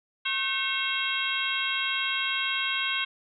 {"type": "harmonic tone with a mistuned harmonic", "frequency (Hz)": 542, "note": "C#5", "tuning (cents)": -39, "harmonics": [2, 3, 4, 5, 6, 7], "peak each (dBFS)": [-36, -33, -33, -31, -31, -35], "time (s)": [0.25, 3.05], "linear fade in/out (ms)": 10, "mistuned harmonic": 3, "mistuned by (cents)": -97, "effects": []}